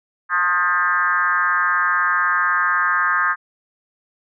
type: tone with frequency modulation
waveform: sine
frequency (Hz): 1420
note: F6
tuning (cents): +28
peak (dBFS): -15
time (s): 0.29-3.36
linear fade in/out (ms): 50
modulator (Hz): 176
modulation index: 2
effects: none